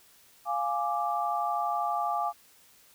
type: chord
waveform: sine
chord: D diminished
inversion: first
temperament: equal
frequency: 698.5 / 830.6 / 1174.7 Hz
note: F5 / Ab5 / D6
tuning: 0 / 0 / 0 cents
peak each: -31 dBFS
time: 0.45-2.33 s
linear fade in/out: 50 ms
effects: white hiss -59 dBFS RMS until 2.94 s